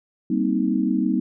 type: chord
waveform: sine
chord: C minor seventh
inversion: second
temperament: just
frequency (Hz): 196.22 / 235.5 / 261.6 / 314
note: G3 / Bb3 / C4 / Eb4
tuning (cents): +2 / +18 / 0 / +16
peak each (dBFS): -24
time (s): 0.3-1.2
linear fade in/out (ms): 5
effects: none